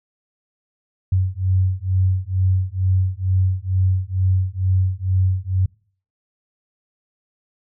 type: beating tone pair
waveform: sine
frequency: 92.5 / 94.7 Hz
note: F#2 / F#2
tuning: 0 / +41 cents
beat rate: 2.2 Hz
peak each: -19 dBFS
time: 1.12-5.66 s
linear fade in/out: 5 ms
effects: noise-tail reverb RT60 0.5 s tail -26 dB re dry